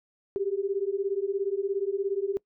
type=beating tone pair; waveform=sine; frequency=386 / 403 Hz; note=G4 / G4; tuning=-27 / +48 cents; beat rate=17 Hz; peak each=-29 dBFS; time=0.36-2.37 s; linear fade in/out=0 ms; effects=noise-tail reverb RT60 0.1 s tail -23 dB re dry